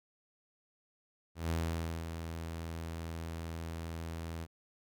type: tone with ADSR envelope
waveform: sawtooth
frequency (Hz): 82.41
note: E2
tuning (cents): 0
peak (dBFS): -27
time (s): 1.35-4.47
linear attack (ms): 150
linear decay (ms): 540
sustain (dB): -8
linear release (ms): 41
effects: none